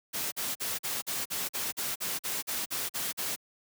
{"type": "noise bursts", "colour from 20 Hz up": "white", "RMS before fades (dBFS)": -33, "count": 14, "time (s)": [0.13, 3.362], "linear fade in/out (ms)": 20, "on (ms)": 190, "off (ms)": 44, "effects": ["high-pass 100 Hz 12 dB/octave"]}